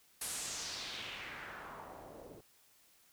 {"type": "noise with low-pass filter sweep", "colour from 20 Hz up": "white", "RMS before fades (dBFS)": -45, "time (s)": [0.21, 2.41], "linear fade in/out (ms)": 5, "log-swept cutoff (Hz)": [11000, 410], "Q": 2.1, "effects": ["white hiss -67 dBFS RMS until 3.12 s"]}